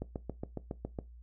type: click train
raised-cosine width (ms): 2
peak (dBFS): -23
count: 8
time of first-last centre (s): 0.02-0.988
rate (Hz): 7.23
effects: noise-tail reverb RT60 0.2 s tail -18 dB re dry + added 59 Hz sine -49 dBFS peak until 1.22 s